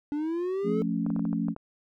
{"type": "linear sweep", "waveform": "triangle", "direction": "up", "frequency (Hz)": [287.3, 440], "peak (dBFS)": -25, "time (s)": [0.12, 0.82], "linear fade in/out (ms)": 0}
{"type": "chord", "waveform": "sine", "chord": "F augmented", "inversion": "none", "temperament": "equal", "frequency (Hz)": [174.61, 220, 277.2], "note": ["F3", "A3", "C#4"], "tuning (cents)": [0, 0, 0], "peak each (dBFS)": [-30, -29, -31], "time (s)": [0.63, 1.55], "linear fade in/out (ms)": 50}
{"type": "clicks", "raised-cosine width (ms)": 1, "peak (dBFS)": -26, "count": 8, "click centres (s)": [1.064, 1.103, 1.163, 1.194, 1.253, 1.33, 1.484, 1.564]}
{"effects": []}